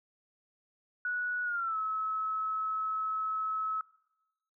sine tone with pitch glide, 1468 to 1292.8 Hz, F#6 to E6, -14 to -34 cents, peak -30 dBFS, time 1.05-3.81 s, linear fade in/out 2 ms, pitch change -220 cents, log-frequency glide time 1.44-1.77 s, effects noise-tail reverb RT60 1.0 s tail -22 dB re dry

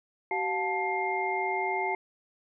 sine tone cluster, 380.4 / 713 / 877 / 2116 Hz, F#4 / F5 / A5 / C7, +48 / +36 / -6 / +19 cents, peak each -33 / -34 / -31 / -32 dBFS, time 0.31-1.95 s, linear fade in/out 2 ms, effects none

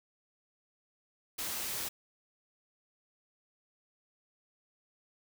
white noise, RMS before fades -37 dBFS, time 1.38-1.89 s, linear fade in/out 10 ms, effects none

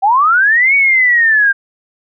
sine linear two-way sweep, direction up then down, 745 to 2255 to 1582 Hz, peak -7 dBFS, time 0.02-1.53 s, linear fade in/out 20 ms, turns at 0.75 s, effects none

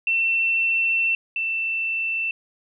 sine tone pair in turn, 2693 / 2674 Hz, E7 / E7, +36 / +24 cents, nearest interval unison, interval 12 cents, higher first, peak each -18 / -22 dBFS, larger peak first, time 0.07-1.15 / 1.36-2.31 s, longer first, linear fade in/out 2 ms, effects none

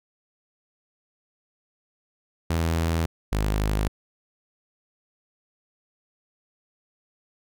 sawtooth tone pair in turn, 82.41 / 51.92 Hz, E2 / G#1, 0 / 0 cents, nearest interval minor sixth, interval 800 cents, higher first, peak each -18 dBFS, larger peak neither, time 2.5-3.06 / 3.32-3.88 s, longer neither, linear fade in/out 5 ms, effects none

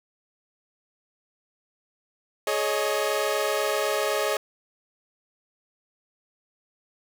sawtooth chord, Ab suspended fourth, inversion none, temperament equal with one note detuned, 421.8 / 554.4 / 622.3 Hz, Ab4 / Db5 / Eb5, +27 / 0 / 0 cents, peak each -24 dBFS, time 2.47-4.37 s, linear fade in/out 2 ms, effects none

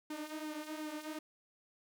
sawtooth tone with flanger, 306.7 Hz, D#4, 25 cents flat, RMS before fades -43 dBFS, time 0.1-1.19 s, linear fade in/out 5 ms, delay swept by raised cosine 1.7 to 6.5 ms, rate 2.7 Hz, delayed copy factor -0.6, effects none

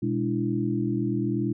sine tone cluster, 122.9 / 205.1 / 293.4 / 334.1 Hz, B2 / G#3 / D4 / E4, -8 / -21 / -2 / +23 cents, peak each -29 dBFS, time 0.02-1.53 s, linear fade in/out 10 ms, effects none

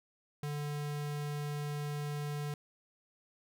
square tone, 146.83 Hz, D3, in tune, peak -36 dBFS, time 0.43-2.54 s, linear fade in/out 2 ms, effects none

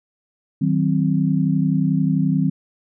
sine chord, C diminished, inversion first, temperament just, 156.98 / 188.37 / 261.6 Hz, Eb3 / Gb3 / C4, +16 / +31 / 0 cents, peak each -19 / -20 / -21 dBFS, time 0.61-2.5 s, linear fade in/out 10 ms, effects none

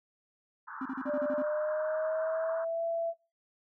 white band-pass noise, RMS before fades -43 dBFS, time 0.67-2.65 s, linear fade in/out 10 ms, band 890 to 1600 Hz, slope 96 dB/octave
triangle tone bursts, 264.5 Hz, C4, 19 cents sharp, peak -31 dBFS, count 8, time 0.81-1.423 s, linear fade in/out 5 ms, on 46 ms, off 35 ms
sine tone with pitch glide, 592 to 668.3 Hz, D5 to E5, +14 to +24 cents, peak -29 dBFS, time 1.05-3.14 s, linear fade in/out 50 ms, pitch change +210 cents, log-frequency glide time 1.23-2.83 s
effects noise-tail reverb RT60 0.3 s tail -22 dB re dry

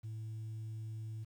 sine tone, 110 Hz, A2, in tune, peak -38 dBFS, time 0.03-1.25 s, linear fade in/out 20 ms, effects tanh soft clip ceiling -39 dBFS + 11-bit

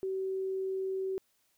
sine tone, 381.4 Hz, G4, 47 cents flat, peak -31 dBFS, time 0.03-1.18 s, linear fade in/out 0 ms, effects white hiss -73 dBFS RMS until 1.57 s

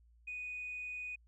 sine tone, 2482 Hz, D#7, 5 cents flat, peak -39 dBFS, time 0.27-1.16 s, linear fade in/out 10 ms, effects tanh soft clip ceiling -35 dBFS + added 58 Hz sine -62 dBFS peak until 1.27 s

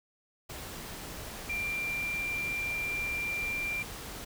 sine tone in noise, 2372 Hz, D7, 17 cents sharp, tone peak -31 dBFS, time 1.49-3.83 s, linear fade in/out 10 ms, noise pink, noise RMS -42 dBFS, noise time 0.49-4.25 s, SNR +8 dB, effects none

